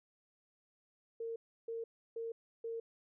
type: tone bursts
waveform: sine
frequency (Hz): 457.8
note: A#4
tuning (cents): -31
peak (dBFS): -38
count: 4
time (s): 1.2-2.8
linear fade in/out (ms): 5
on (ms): 160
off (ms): 320
effects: none